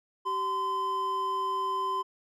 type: tone pair together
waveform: triangle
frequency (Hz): 384.3 / 1026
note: G4 / C6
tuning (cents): -34 / -34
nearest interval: octave + perfect fourth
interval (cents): 1700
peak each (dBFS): -35 / -26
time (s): 0.25-2.03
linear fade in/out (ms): 20
effects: none